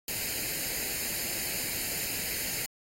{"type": "noise with comb filter", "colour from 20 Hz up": "white", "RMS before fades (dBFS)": -33, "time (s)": [0.08, 2.66], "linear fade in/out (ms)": 2, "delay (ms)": 0.43, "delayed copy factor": 0.7, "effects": ["AAC 48 kbps"]}